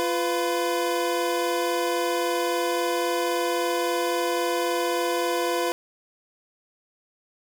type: tone pair together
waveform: 25% pulse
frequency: 347.5 / 499.4 Hz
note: F4 / B4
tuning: -9 / +19 cents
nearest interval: tritone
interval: 628 cents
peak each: -22 / -22 dBFS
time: 0-5.72 s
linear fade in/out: 0 ms
effects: none